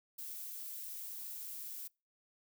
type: noise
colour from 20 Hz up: violet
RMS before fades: -45 dBFS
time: 0.18-1.88 s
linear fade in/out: 10 ms
effects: noise-tail reverb RT60 0.3 s tail -26 dB re dry